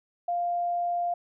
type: tone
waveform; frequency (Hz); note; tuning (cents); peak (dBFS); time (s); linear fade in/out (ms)
sine; 698.5; F5; 0; -25; 0.28-1.14; 5
effects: none